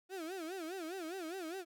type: tone with vibrato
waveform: 35% pulse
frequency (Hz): 349.2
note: F4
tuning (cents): 0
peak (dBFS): -39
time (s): 0.09-1.65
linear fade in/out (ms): 50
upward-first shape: sine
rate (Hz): 4.9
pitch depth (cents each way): 190
effects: none